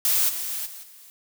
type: noise with level steps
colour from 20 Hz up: blue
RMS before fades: -21 / -30 / -40 / -48 dBFS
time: 0.05-1.1 s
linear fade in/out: 0 ms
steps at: 0.28 / 0.65 / 0.82 s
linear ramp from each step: 20 ms
effects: none